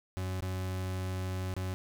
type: tone with dropouts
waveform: 40% pulse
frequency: 93.1 Hz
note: F#2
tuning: 11 cents sharp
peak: -32 dBFS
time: 0.17-1.74 s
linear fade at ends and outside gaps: 0 ms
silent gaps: 0.406-0.423 / 1.539-1.565 s
effects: none